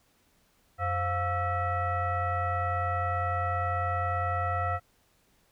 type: tone with frequency modulation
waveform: sine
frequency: 706 Hz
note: F5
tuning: 19 cents sharp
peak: -26 dBFS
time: 0.78-4.8 s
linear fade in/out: 50 ms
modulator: 615 Hz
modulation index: 1.5
effects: pink hiss -67 dBFS RMS until 5.51 s